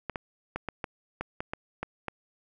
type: clicks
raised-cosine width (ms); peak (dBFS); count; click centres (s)
0.5; -17; 10; 0.097 / 0.158 / 0.56 / 0.687 / 0.842 / 1.21 / 1.405 / 1.535 / 1.83 / 2.083
effects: none